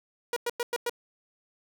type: tone bursts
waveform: sawtooth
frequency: 478.9 Hz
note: A#4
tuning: 47 cents sharp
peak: -23 dBFS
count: 5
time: 0.33-0.896 s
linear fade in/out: 2 ms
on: 34 ms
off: 99 ms
effects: none